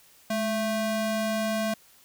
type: ring-modulated tone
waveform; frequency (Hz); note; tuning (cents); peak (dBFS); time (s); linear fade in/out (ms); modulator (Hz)
square; 440; A4; 0; -23; 0.3-1.74; 5; 227
effects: white hiss -57 dBFS RMS until 2.04 s